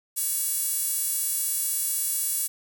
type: tone with high-pass filter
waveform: sawtooth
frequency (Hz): 564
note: C#5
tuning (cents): +30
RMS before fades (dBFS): -27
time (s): 0.16-2.48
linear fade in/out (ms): 20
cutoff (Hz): 9900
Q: 1.9
effects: none